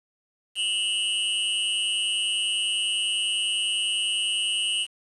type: tone with amplitude modulation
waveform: square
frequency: 2900 Hz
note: F#7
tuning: 35 cents flat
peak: -20 dBFS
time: 0.55-4.87 s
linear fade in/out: 50 ms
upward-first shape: sine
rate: 210 Hz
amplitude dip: 90%
effects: resampled to 24000 Hz + 8-bit